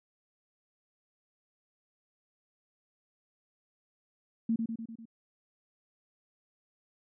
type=tone with echo; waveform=sine; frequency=227.2 Hz; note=A#3; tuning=44 cents flat; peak=-25 dBFS; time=4.49-4.56 s; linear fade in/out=5 ms; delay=99 ms; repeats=5; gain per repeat=-4 dB; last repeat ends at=5.055 s; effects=none